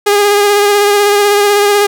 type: tone with vibrato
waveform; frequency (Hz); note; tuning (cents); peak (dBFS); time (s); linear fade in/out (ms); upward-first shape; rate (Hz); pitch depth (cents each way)
sawtooth; 409.1; G#4; -26; -3; 0.06-1.87; 10; sine; 16; 24
effects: none